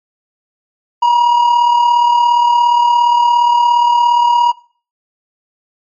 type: tone with amplitude modulation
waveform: triangle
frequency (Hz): 956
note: A#5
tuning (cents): +43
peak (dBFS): -3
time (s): 1.02-4.52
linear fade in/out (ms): 10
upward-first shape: sine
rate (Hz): 37.2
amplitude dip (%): 40
effects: noise-tail reverb RT60 0.4 s tail -18 dB re dry + MP3 32 kbps